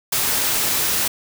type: noise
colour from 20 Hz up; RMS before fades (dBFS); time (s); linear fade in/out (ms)
white; -20; 0.12-1.08; 5
effects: none